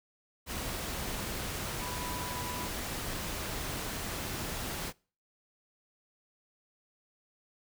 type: tone in noise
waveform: sine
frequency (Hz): 987.8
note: B5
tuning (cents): 0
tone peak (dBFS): -41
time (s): 1.78-2.7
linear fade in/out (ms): 50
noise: pink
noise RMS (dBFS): -37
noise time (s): 0.46-4.93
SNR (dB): -7
effects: noise-tail reverb RT60 0.4 s tail -25 dB re dry